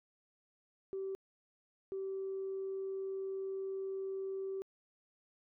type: tone bursts at uneven times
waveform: sine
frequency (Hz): 385.8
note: G4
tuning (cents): -28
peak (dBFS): -36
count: 2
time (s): 0.93-1.15 / 1.92-4.62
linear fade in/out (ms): 0
effects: tanh soft clip ceiling -32 dBFS